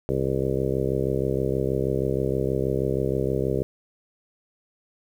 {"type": "harmonic tone", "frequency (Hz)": 66.3, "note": "C2", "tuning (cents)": 23, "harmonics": [1, 2, 3, 4, 5, 6, 7, 8, 9], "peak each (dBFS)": [-33, -28, -32, -36, -31, -27, -29, -34, -35], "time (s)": [0.09, 3.63], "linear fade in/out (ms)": 0, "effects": ["9-bit"]}